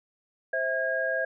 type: tone cluster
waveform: sine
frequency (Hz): 526 / 651 / 1631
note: C5 / E5 / G#6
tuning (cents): +9 / -22 / -32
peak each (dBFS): -31 / -30 / -28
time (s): 0.53-1.25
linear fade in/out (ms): 5
effects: none

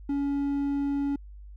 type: tone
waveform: triangle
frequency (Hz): 281.7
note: C#4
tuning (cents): +28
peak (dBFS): -23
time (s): 0.09-1.16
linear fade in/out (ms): 5
effects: added 50 Hz sine -42 dBFS peak until 1.56 s

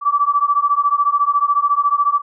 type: beating tone pair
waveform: sine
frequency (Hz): 1149 / 1163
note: D6 / D6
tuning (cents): -38 / -17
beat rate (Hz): 14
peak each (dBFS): -16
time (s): 0.01-2.22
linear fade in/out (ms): 50
effects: none

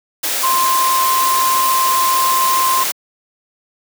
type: tone in noise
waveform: sine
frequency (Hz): 1046.5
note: C6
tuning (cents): 0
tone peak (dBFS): -13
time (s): 0.43-2.84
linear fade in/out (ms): 10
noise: white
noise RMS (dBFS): -19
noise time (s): 0.23-2.92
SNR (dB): +3
effects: high-pass 300 Hz 12 dB/octave

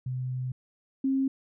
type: tone pair in turn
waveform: sine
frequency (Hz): 127.7 / 268.2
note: C3 / C4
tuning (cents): -42 / +43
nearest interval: octave + minor second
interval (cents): 1285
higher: second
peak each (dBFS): -29 / -23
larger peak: second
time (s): 0.06-0.52 / 1.04-1.28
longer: first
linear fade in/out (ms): 5
effects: none

